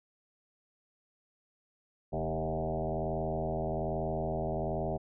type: tone with frequency modulation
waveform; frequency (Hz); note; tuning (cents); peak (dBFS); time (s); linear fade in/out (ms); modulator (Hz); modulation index
sine; 392; G4; 0; -30; 2.12-4.98; 20; 81.2; 4.3
effects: none